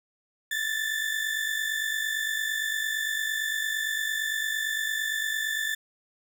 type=tone pair together; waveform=35% pulse; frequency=1737.2 / 1786 Hz; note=A6 / A6; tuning=-23 / +25 cents; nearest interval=unison; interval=48 cents; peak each=-28 dBFS; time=0.51-5.75 s; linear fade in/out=5 ms; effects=none

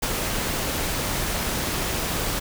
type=noise with ADSR envelope; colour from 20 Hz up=pink; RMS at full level=-22 dBFS; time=0.02-2.4 s; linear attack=14 ms; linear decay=27 ms; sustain=-4 dB; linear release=17 ms; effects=none

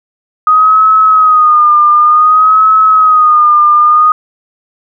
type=tone with vibrato; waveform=sine; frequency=1244.5 Hz; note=D#6; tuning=in tune; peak=-3 dBFS; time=0.47-4.12 s; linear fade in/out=2 ms; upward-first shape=sine; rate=0.55 Hz; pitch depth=62 cents each way; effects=none

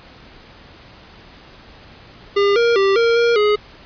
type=tone with pitch steps; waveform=square; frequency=402.4 / 469.4 / 391.5 / 464.5 / 470.3 / 418.3 Hz; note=G4 / A#4 / G4 / A#4 / A#4 / G#4; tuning=+45 / +12 / -2 / -6 / +15 / +12 cents; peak=-13 dBFS; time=2.36-3.56 s; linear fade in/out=10 ms; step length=200 ms; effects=pink hiss -43 dBFS RMS until 3.85 s + resampled to 11025 Hz

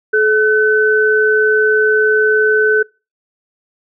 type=tone pair together; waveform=sine; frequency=429.9 / 1513.1 Hz; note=A4 / F#6; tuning=-40 / +38 cents; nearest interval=octave + minor seventh; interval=2178 cents; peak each=-12 dBFS; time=0.13-2.83 s; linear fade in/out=10 ms; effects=noise-tail reverb RT60 0.3 s tail -25 dB re dry

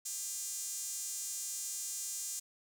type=tone with high-pass filter; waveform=sawtooth; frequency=402.8 Hz; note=G4; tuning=47 cents sharp; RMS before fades=-40 dBFS; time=0.05-2.4 s; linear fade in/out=10 ms; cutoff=7200 Hz; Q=3.1; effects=none

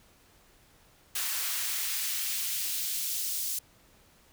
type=noise with high-pass filter sweep; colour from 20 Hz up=white; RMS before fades=-32 dBFS; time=1.15-3.59 s; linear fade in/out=5 ms; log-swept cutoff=1100 to 5000 Hz; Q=0.79; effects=pink hiss -61 dBFS RMS until 4.32 s

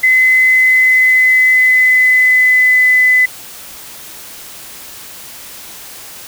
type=tone with pitch glide; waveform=sine; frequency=2035 to 2010 Hz; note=C7 to B6; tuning=-49 to +30 cents; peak=-6 dBFS; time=0.03-3.26 s; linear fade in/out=10 ms; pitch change=-21 cents; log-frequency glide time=0.48-2.83 s; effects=white hiss -32 dBFS RMS until 6.27 s

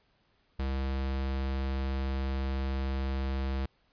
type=tone; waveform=square; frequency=66.9 Hz; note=C2; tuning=39 cents sharp; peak=-30 dBFS; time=0.59-3.66 s; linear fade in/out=5 ms; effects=pink hiss -70 dBFS RMS until 3.92 s + resampled to 11025 Hz

